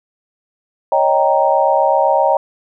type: chord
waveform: sine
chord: Eb dominant seventh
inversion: third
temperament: equal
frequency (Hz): 554.4 / 622.3 / 784 / 932.3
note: Db5 / Eb5 / G5 / Bb5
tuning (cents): 0 / 0 / 0 / 0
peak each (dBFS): -16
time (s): 0.92-2.37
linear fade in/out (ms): 2
effects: none